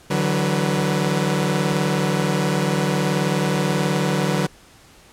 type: tone cluster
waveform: sawtooth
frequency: 148.5 / 167.1 / 187.6 / 489.9 Hz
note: D3 / E3 / F#3 / B4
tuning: +20 / +24 / +24 / -14 cents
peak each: -18 / -25 / -18 / -23 dBFS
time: 0.1-4.47 s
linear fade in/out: 10 ms
effects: pink hiss -49 dBFS RMS until 5.12 s + low-pass 11000 Hz 12 dB/octave